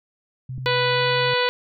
sine tone with pitch glide, 128.8 to 132.12 Hz, C3 to C3, -27 to +17 cents, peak -28 dBFS, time 0.49-1.34 s, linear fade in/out 5 ms, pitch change +44 cents, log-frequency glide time 0.92-1.01 s
click, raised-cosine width 5 ms, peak -22 dBFS, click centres 0.581 s
harmonic tone, 493.9 Hz, B4, in tune, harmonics 1 / 2 / 3 / 4 / 5 / 6 / 7 / 8 / 9, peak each -22 / -25 / -27 / -28 / -29 / -30 / -30 / -31 / -32 dBFS, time 0.66-1.49 s, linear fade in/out 0 ms
effects none

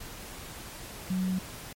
sine tone in noise, 185.9 Hz, F#3, 8 cents sharp, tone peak -26 dBFS, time 1.1-1.39 s, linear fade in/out 5 ms, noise pink, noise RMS -43 dBFS, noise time 0-1.73 s, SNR +14 dB, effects MP3 64 kbps

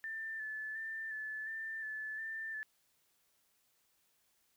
sine tone with vibrato, 1760 Hz, A6, in tune, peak -39 dBFS, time 0.04-2.63 s, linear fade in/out 0 ms, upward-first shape square, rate 1.4 Hz, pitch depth 24 cents each way, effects white hiss -75 dBFS RMS until 4.56 s

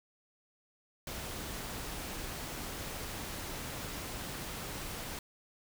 pink noise, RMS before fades -41 dBFS, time 1.07-5.19 s, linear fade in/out 2 ms, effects none

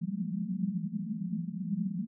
pink band-pass noise, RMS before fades -34 dBFS, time 0.01-2.07 s, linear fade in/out 10 ms, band 170 to 220 Hz, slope 96 dB/octave, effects none

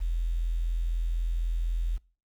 sine tone with quantisation, 42 Hz, E1, 33 cents sharp, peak -25 dBFS, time 0-1.98 s, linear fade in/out 20 ms, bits 9, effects noise-tail reverb RT60 0.4 s tail -24 dB re dry

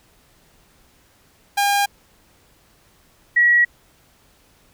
sawtooth / sine tone pair in turn, 807 / 1919.4 Hz, G#5 / B6, -50 / -50 cents, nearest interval octave + minor third, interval 1500 cents, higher second, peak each -12 / -11 dBFS, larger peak second, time 1.57-1.86 / 3.36-3.65 s, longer neither, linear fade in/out 10 ms, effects pink hiss -56 dBFS RMS until 4.73 s

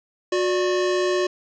square tone pair together, 363.5 / 587.3 Hz, F#4 / D5, -31 / 0 cents, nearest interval minor sixth, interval 831 cents, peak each -21 / -26 dBFS, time 0.32-1.27 s, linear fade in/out 5 ms, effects resampled to 16000 Hz + 9-bit

